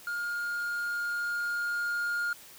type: tone with level ramp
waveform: triangle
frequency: 1417 Hz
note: F6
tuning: 25 cents sharp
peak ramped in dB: -29 to -26 dBFS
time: 0.07-2.33 s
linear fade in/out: 2 ms
effects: white hiss -51 dBFS RMS until 2.58 s